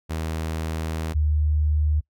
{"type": "tone pair in turn", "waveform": ["sawtooth", "sine"], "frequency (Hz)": [80, 75.61], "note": ["D#2", "D#2"], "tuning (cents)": [49, -49], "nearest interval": "minor second", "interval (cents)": 98, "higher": "first", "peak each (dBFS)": [-22, -18], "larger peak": "second", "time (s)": [[0.09, 1.14], [1.14, 2.01]], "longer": "first", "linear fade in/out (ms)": 20, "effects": ["noise-tail reverb RT60 0.1 s tail -23 dB re dry"]}